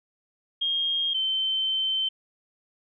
sine tone pair in turn, 3235 / 3091 Hz, G#7 / G7, -46 / -25 cents, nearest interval minor second, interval 79 cents, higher first, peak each -23 dBFS, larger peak neither, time 0.61-1.14 / 1.14-2.09 s, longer second, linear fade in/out 10 ms, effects none

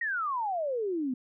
sine exponential sweep, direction down, 1916 to 243.3 Hz, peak -28 dBFS, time 0.01-1.14 s, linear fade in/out 5 ms, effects none

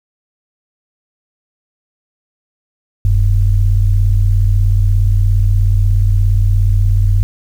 sine tone pair together, 41.12 / 98 Hz, E1 / G2, -4 / 0 cents, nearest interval octave + minor third, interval 1504 cents, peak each -11 dBFS, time 3.05-7.23 s, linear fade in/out 0 ms, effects 7-bit

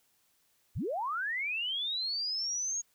sine linear sweep, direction up, 41.98 to 6660 Hz, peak -31 dBFS, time 0.75-2.82 s, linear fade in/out 20 ms, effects white hiss -71 dBFS RMS until 2.94 s

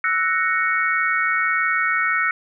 sine chord, F# dominant seventh, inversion third, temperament equal, 1318.5 / 1480 / 1864.7 / 2217 Hz, E6 / F#6 / A#6 / C#7, 0 / 0 / 0 / 0 cents, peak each -23 dBFS, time 0.04-2.31 s, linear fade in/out 2 ms, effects none

